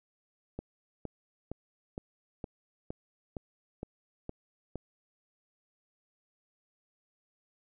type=click train; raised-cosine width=2 ms; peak=-24 dBFS; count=10; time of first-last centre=0.59-4.757 s; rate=2.16 Hz; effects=none